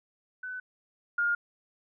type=tone pair in turn; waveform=sine; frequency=1504 / 1416.6 Hz; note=F#6 / F6; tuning=+28 / +24 cents; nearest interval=minor second; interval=104 cents; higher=first; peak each=-35 / -24 dBFS; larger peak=second; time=0.43-0.6 / 1.18-1.35 s; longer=neither; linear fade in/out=5 ms; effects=none